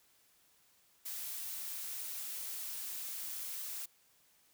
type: noise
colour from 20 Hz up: blue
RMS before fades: -42 dBFS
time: 1.05-3.86 s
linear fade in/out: 10 ms
effects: white hiss -69 dBFS RMS until 4.53 s